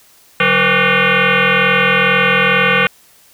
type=tone with frequency modulation; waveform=sine; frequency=472.4 Hz; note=A#4; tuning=23 cents sharp; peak=-9 dBFS; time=0.4-2.87 s; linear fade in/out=2 ms; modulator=329 Hz; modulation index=7.5; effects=white hiss -48 dBFS RMS until 3.33 s